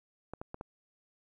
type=clicks; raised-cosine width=1 ms; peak=-26 dBFS; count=4; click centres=0.336 / 0.415 / 0.544 / 0.611 s; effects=11-bit